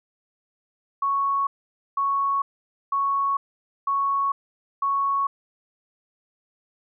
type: tone bursts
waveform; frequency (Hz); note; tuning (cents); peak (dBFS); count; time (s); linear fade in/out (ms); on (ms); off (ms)
sine; 1108.7; C#6; 0; -20; 5; 1.02-5.27; 5; 450; 500
effects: none